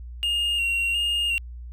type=tone with vibrato; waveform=triangle; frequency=2792 Hz; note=F7; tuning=1 cent flat; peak=-20 dBFS; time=0.23-1.38 s; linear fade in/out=0 ms; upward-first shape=square; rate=1.4 Hz; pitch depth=26 cents each way; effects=added 60 Hz sine -35 dBFS peak until 1.72 s